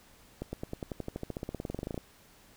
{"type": "accelerating click train", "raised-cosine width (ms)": 2, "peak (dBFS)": -22, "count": 25, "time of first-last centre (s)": [0.42, 1.978], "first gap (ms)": 110, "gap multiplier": 0.95, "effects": ["pink hiss -59 dBFS RMS until 2.56 s"]}